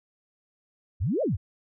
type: exponential two-way sweep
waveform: sine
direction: up then down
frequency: 70.7 to 659.3 to 70.7 Hz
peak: -23 dBFS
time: 1-1.37 s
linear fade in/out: 20 ms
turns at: 1.22 s
effects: none